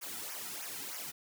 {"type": "noise with flanger", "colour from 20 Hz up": "white", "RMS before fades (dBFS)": -42, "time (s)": [0.01, 1.12], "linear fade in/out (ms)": 20, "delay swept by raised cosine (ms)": [0.24, 1.84], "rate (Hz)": 3.2, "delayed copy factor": -0.95, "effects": []}